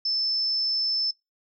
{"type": "tone", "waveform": "sine", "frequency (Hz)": 5274, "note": "E8", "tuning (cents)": 0, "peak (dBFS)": -23, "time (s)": [0.05, 1.11], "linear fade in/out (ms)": 5, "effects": ["noise-tail reverb RT60 0.2 s tail -22 dB re dry"]}